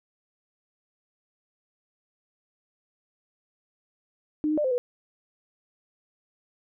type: tone with pitch steps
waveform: sine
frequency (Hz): 303.4 / 307.8 / 597 / 518 / 490.6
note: D#4 / D#4 / D5 / C5 / B4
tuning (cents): -44 / -19 / +28 / -17 / -12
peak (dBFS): -22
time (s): 4.44-4.78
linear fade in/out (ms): 0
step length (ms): 68
effects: none